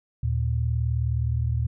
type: tone pair together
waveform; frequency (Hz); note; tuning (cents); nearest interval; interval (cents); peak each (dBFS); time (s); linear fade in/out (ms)
sine; 77.24 / 116.54; D#2 / A#2; -12 / 0; perfect fifth; 712; -25 / -24; 0.23-1.67; 5
effects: none